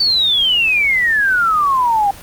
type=exponential sweep; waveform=sine; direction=down; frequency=4590 to 784 Hz; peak=-11 dBFS; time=0-2.11 s; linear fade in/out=5 ms; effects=pink hiss -36 dBFS RMS until 2.22 s + Opus 24 kbps